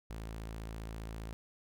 sawtooth tone, 55 Hz, A1, in tune, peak -37 dBFS, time 0.1-1.33 s, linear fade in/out 0 ms, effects none

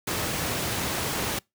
pink noise, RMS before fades -28 dBFS, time 0.07-1.39 s, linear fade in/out 5 ms, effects noise-tail reverb RT60 0.2 s tail -26 dB re dry + high-pass 80 Hz 12 dB/octave

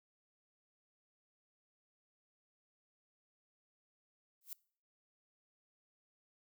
violet noise with exponential growth, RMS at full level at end -41 dBFS, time 4.41-4.53 s, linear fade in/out 2 ms, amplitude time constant 25 ms, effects noise-tail reverb RT60 0.5 s tail -23 dB re dry

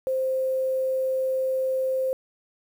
sine tone with quantisation, 523.3 Hz, C5, in tune, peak -22 dBFS, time 0.07-2.13 s, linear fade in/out 0 ms, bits 8, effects none

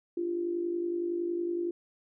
sine tone with amplitude modulation, 345.5 Hz, F4, 19 cents flat, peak -26 dBFS, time 0.17-1.71 s, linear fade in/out 5 ms, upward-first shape sine, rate 50.8 Hz, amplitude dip 60%, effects none

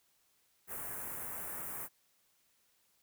white band-stop noise, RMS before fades -42 dBFS, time 0.67-1.89 s, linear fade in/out 50 ms, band 1900 to 9400 Hz, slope 24 dB/octave, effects white hiss -73 dBFS RMS until 3.02 s

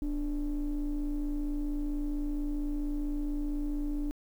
triangle ring-modulated tone, 132.2 Hz, C3, 18 cents sharp, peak -23 dBFS, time 0.02-4.11 s, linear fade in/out 0 ms, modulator 160 Hz, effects tanh soft clip ceiling -24 dBFS + 10-bit

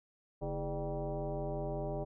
sine tone with frequency modulation, 226.7 Hz, A#3, 48 cents flat, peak -34 dBFS, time 0.41-2.05 s, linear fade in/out 20 ms, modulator 184 Hz, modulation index 2.8, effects none

